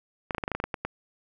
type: clicks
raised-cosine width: 0.5 ms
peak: -14 dBFS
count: 11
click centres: 0.308 / 0.348 / 0.382 / 0.438 / 0.479 / 0.517 / 0.55 / 0.601 / 0.64 / 0.742 / 0.85 s
effects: none